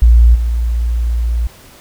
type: tone with level steps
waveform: sine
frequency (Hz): 58.27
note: A#1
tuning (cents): 0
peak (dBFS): -3 / -12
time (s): 0.02-1.47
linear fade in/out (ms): 0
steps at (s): 0.34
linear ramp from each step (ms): 20
effects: pink hiss -41 dBFS RMS until 1.8 s